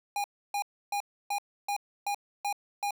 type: tone bursts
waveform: square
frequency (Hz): 814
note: G#5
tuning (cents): -35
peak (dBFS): -29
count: 8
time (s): 0.16-2.908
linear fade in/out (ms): 2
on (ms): 81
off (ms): 300
effects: none